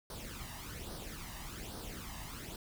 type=noise with flanger; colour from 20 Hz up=pink; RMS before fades=-45 dBFS; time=0.1-2.56 s; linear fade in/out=2 ms; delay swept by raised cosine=0.2 to 1.07 ms; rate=1.2 Hz; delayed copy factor=+0.65; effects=none